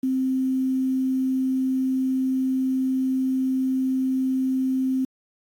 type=tone with quantisation; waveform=sine; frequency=261.4 Hz; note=C4; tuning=1 cent flat; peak=-20 dBFS; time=0.03-5.05 s; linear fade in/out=5 ms; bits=8; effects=AAC 64 kbps